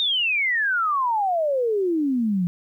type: exponential sweep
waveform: sine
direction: down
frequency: 3729 to 170.1 Hz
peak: -19 dBFS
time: 0-2.47 s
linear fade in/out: 0 ms
effects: 10-bit